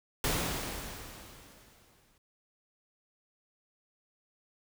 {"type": "noise with exponential decay", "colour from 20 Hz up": "pink", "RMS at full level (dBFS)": -29, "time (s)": [0.24, 2.18], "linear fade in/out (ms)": 2, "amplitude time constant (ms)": 420, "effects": []}